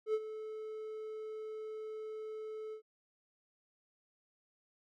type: tone with ADSR envelope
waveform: triangle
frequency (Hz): 434.4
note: A4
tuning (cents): -22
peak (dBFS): -26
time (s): 0.06-2.82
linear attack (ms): 80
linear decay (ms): 49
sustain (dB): -13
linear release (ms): 93
effects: none